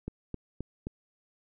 click train, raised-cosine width 3 ms, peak -22 dBFS, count 4, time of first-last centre 0.08-0.869 s, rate 3.8 Hz, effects none

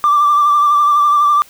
triangle tone with vibrato, 1174.7 Hz, D6, in tune, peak -5 dBFS, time 0.04-1.42 s, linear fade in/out 0 ms, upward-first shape sine, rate 12 Hz, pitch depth 33 cents each way, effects tanh soft clip ceiling -5 dBFS + white hiss -44 dBFS RMS until 1.49 s

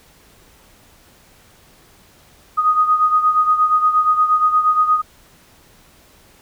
sine beating tone pair, 1243 / 1251.5 Hz, D#6 / D#6, -2 / +10 cents, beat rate 8.5 Hz, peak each -13 / -19 dBFS, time 2.57-5.02 s, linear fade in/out 20 ms, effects pink hiss -50 dBFS RMS until 6.41 s

